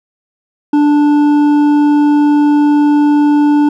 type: tone with hard clipping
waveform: sine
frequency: 293.7 Hz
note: D4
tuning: in tune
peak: -8 dBFS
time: 0.73-3.69 s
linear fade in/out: 5 ms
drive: 7 dB
effects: none